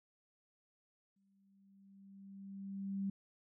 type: tone with exponential growth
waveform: sine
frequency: 196 Hz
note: G3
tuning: in tune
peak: -34 dBFS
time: 1.16-3.1 s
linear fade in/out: 5 ms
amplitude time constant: 420 ms
effects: none